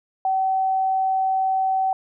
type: tone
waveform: sine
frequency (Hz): 763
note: G5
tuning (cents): -47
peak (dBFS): -18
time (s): 0.25-1.93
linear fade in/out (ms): 2
effects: none